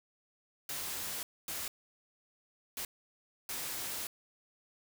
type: noise bursts at uneven times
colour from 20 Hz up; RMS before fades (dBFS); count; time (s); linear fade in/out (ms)
white; -39; 4; 0.69-1.23 / 1.48-1.68 / 2.77-2.85 / 3.49-4.07; 2
effects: none